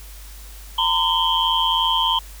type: tone cluster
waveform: sine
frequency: 915 / 1018 / 3069 / 3239 Hz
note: A#5 / C6 / G7 / G#7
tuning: -32 / -48 / -37 / -44 cents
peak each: -22 dBFS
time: 0.78-2.19 s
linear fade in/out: 5 ms
effects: added 50 Hz sine -37 dBFS peak until 2.4 s + white hiss -44 dBFS RMS until 2.4 s